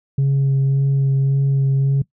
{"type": "tone with vibrato", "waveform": "sine", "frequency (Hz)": 136.9, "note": "C#3", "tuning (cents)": -21, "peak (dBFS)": -11, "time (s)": [0.18, 2.02], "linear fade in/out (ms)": 5, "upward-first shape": "sine", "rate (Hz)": 1.8, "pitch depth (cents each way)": 13, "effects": ["noise-tail reverb RT60 0.1 s tail -21 dB re dry", "tanh soft clip ceiling -12 dBFS"]}